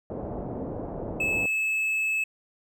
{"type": "low-pass noise", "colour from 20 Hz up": "white", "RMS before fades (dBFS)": -34, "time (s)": [0.1, 1.46], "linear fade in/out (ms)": 0, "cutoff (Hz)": 630, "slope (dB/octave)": 24}
{"type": "tone", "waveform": "triangle", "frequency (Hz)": 2600, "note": "E7", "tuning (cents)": -24, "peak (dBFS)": -22, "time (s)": [1.2, 2.24], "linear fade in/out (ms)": 5}
{"effects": []}